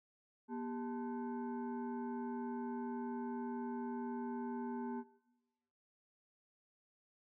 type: tone with frequency modulation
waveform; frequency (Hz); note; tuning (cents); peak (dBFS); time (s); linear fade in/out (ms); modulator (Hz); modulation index
sine; 241.1; B3; -41; -39; 0.48-5.04; 50; 638; 0.89
effects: noise-tail reverb RT60 1.0 s tail -18 dB re dry